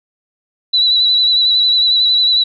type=tone with vibrato; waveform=sine; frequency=3951 Hz; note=B7; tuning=in tune; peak=-9 dBFS; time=0.73-2.44 s; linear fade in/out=10 ms; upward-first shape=sine; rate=11 Hz; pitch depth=32 cents each way; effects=none